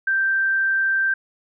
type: tone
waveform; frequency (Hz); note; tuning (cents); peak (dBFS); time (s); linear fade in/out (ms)
sine; 1568; G6; 0; -17; 0.07-1.14; 5
effects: none